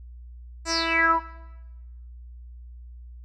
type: tone with low-pass filter sweep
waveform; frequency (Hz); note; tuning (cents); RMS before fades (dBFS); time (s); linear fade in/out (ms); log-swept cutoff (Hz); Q
10% pulse; 329.6; E4; 0; -22; 0.65-1.2; 50; 7400 to 920; 9.1
effects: noise-tail reverb RT60 1.0 s tail -18 dB re dry + added 60 Hz sine -40 dBFS peak until 3.24 s